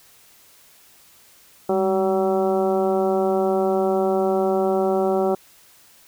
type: harmonic tone with a mistuned harmonic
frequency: 190 Hz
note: F#3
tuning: 46 cents sharp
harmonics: 1 / 2 / 3 / 4 / 5 / 6 / 7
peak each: -26 / -20 / -24 / -25 / -35 / -37 / -35 dBFS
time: 1.69-5.35 s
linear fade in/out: 5 ms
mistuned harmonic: 1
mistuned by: +69 cents
effects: white hiss -52 dBFS RMS until 6.07 s